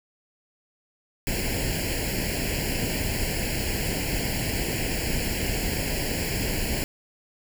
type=noise with comb filter; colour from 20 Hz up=pink; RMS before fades=-27 dBFS; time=1.27-6.84 s; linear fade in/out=0 ms; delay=0.41 ms; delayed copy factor=+0.95; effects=none